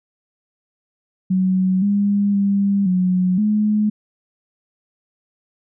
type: tone with pitch steps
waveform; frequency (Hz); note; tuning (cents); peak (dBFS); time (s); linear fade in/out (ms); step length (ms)
sine; 186.7 / 202.3 / 199.3 / 183 / 211.5; F#3 / G#3 / G3 / F#3 / G#3; +16 / -45 / +29 / -19 / +32; -14; 1.3-3.9; 10; 520
effects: none